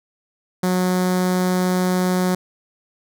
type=tone with notch filter; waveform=sawtooth; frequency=182.7 Hz; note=F#3; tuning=22 cents flat; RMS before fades=-19 dBFS; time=0.63-2.35 s; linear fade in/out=5 ms; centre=2700 Hz; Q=1.5; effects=none